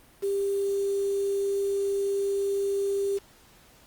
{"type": "tone with quantisation", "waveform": "sine", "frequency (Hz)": 397.1, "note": "G4", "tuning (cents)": 22, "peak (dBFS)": -24, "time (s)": [0.22, 3.19], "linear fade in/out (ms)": 20, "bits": 7, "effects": ["pink hiss -56 dBFS RMS until 3.86 s", "Opus 32 kbps"]}